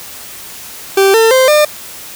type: tone with pitch steps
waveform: 40% pulse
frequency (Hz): 389.9 / 450.5 / 520.5 / 601.3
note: G4 / A4 / C5 / D5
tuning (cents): -9 / +41 / -9 / +41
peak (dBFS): -5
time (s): 0.97-1.65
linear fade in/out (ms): 5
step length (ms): 170
effects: white hiss -30 dBFS RMS until 2.15 s